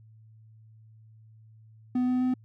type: tone with pitch steps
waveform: triangle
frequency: 250 / 252 / 254.1 Hz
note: B3 / B3 / B3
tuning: +21 / +35 / +49 cents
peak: -21 dBFS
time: 1.95-2.34 s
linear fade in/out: 5 ms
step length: 130 ms
effects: added 110 Hz sine -51 dBFS peak until 2.44 s